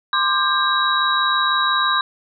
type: tone cluster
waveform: sine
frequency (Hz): 1044 / 1190 / 1596 / 3866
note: C6 / D6 / G6 / B7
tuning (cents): -4 / +22 / +31 / -38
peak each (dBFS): -21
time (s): 0.13-2.01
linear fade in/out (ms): 2
effects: none